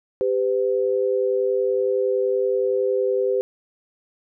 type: tone pair together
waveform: sine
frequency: 395.2 / 505.9 Hz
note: G4 / B4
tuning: +14 / +42 cents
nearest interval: major third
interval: 428 cents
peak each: -21 dBFS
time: 0.21-3.41 s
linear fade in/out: 0 ms
effects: none